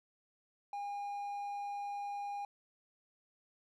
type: tone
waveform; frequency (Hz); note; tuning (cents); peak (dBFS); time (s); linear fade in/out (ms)
triangle; 811; G#5; -41; -36; 0.73-2.45; 2
effects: none